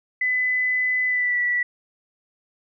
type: tone with pitch glide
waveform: sine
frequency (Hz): 2007 to 1954.4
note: B6 to B6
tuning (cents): +27 to -19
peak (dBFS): -19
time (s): 0.21-1.63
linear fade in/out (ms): 5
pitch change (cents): -46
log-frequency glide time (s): 1.07-1.39
effects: none